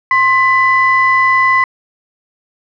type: tone pair together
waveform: sine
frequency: 1058 / 1997.2 Hz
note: C6 / B6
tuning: +19 / +19 cents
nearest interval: major seventh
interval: 1100 cents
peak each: -10 dBFS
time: 0.11-1.64 s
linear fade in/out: 2 ms
effects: tanh soft clip ceiling -1 dBFS